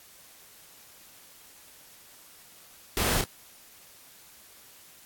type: noise with echo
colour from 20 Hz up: pink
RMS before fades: -27 dBFS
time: 2.97-3.21 s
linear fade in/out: 0 ms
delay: 30 ms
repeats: 1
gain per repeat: -5 dB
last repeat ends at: 3.24 s
effects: white hiss -53 dBFS RMS until 5.05 s + AAC 64 kbps